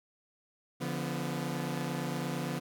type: tone cluster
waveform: sawtooth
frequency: 144 / 172.7 / 247.5 Hz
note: D3 / F3 / B3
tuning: -34 / -19 / +4 cents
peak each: -33 / -33 / -34 dBFS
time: 0.8-2.6 s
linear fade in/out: 20 ms
effects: none